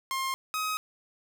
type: tone pair in turn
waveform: sawtooth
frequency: 1063 / 1264.1 Hz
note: C6 / D#6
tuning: +27 / +27 cents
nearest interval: minor third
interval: 300 cents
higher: second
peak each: -25 dBFS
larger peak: neither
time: 0.11-0.34 / 0.54-0.77 s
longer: neither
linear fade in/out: 0 ms
effects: none